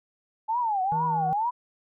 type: tone with vibrato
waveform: sine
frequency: 855 Hz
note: A5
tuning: 50 cents flat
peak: -23 dBFS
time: 0.48-1.51 s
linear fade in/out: 20 ms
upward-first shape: triangle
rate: 2.2 Hz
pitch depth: 270 cents each way
type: harmonic tone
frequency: 160 Hz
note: D#3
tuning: 49 cents sharp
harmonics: 1 / 3 / 5 / 7 / 9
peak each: -31 / -41 / -45 / -48 / -50 dBFS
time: 0.92-1.33 s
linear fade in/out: 0 ms
effects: none